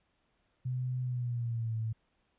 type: tone with pitch glide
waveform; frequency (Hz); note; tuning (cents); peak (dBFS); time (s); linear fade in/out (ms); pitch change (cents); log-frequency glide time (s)
sine; 126.7 to 111.58; B2 to A2; +45 to +25; -31; 0.65-1.93; 10; -220; 1.02-1.77
effects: pink hiss -75 dBFS RMS until 2.38 s + resampled to 8000 Hz